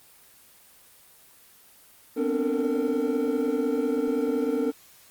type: tone cluster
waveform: triangle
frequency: 247.1 / 263 / 292.9 / 452.6 / 472.8 Hz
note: B3 / C4 / D4 / A4 / A#4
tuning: +1 / +9 / -5 / +49 / +24 cents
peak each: -31 / -27 / -27 / -25 / -32 dBFS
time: 2.16-4.72 s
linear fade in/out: 20 ms
effects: white hiss -54 dBFS RMS until 5.1 s + Opus 24 kbps